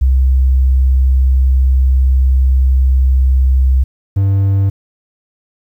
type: tone pair in turn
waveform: sine / triangle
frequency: 65.2 / 97.9 Hz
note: C2 / G2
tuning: -5 / -2 cents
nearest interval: perfect fifth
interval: 703 cents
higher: second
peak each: -7 dBFS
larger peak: neither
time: 0.01-3.84 / 4.16-4.7 s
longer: first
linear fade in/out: 10 ms
effects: 8-bit